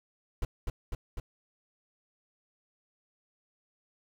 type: noise with echo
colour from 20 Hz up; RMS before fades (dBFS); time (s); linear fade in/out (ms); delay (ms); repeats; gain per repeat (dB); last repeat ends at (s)
brown; -30; 0.42-0.45; 2; 250; 3; -2; 1.2
effects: none